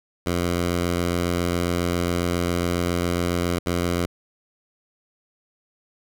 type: tone bursts at uneven times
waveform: 10% pulse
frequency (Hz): 87.31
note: F2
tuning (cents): 0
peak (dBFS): -13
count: 2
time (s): 0.26-3.59 / 3.66-4.06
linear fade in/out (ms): 5
effects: none